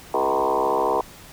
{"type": "tone with frequency modulation", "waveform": "sine", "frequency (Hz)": 698.5, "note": "F5", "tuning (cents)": 0, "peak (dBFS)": -18, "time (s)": [0.14, 1.01], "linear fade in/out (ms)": 2, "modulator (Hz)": 67.1, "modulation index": 5.1, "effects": ["pink hiss -44 dBFS RMS until 1.32 s"]}